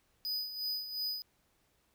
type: tone with tremolo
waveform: square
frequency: 4978 Hz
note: D#8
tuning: in tune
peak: -33 dBFS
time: 0.25-1.22 s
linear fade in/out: 0 ms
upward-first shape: sine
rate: 2.8 Hz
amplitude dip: 65%
effects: pink hiss -73 dBFS RMS until 1.94 s